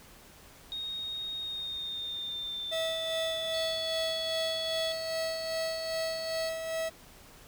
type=tone with pitch glide; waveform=sine; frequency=3729 to 3380 Hz; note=A#7 to G#7; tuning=0 to +30 cents; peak=-34 dBFS; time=0.72-4.92 s; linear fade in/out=0 ms; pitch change=-170 cents; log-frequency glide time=1.38-4.13 s
type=tone with tremolo; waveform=45% pulse; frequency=649 Hz; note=E5; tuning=27 cents flat; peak=-30 dBFS; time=2.71-6.9 s; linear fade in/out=20 ms; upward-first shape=sine; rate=2.5 Hz; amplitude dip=45%
type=tone; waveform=sine; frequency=4435 Hz; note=C#8; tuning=in tune; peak=-39 dBFS; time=3.54-6.49 s; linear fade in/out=0 ms
effects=pink hiss -54 dBFS RMS until 7.47 s